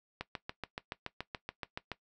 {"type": "click train", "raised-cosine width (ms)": 0.3, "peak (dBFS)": -21, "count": 13, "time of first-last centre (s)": [0.21, 1.917], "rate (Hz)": 7.03, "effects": ["noise-tail reverb RT60 0.1 s tail -17 dB re dry"]}